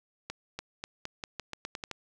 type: accelerating click train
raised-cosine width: 0.2 ms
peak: -19 dBFS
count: 11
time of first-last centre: 0.3-1.913 s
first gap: 290 ms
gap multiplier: 0.86
effects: none